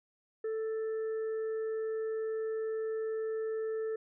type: harmonic tone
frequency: 441.1 Hz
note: A4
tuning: 4 cents sharp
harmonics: 1 / 3 / 4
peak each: -32 / -53 / -53 dBFS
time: 0.44-3.96 s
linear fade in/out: 5 ms
effects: none